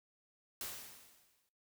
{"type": "noise with exponential decay", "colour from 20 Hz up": "white", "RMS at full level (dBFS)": -41, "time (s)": [0.61, 1.49], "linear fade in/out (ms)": 1, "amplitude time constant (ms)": 190, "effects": ["noise-tail reverb RT60 0.3 s tail -18 dB re dry"]}